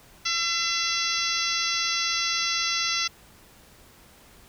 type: harmonic tone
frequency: 676 Hz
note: E5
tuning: 43 cents sharp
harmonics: 2 / 3 / 4 / 5 / 6 / 7 / 8 / 9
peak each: -32 / -32 / -32 / -32 / -32 / -32 / -32 / -32 dBFS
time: 0.25-3.08 s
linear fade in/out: 10 ms
effects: pink hiss -53 dBFS RMS until 4.48 s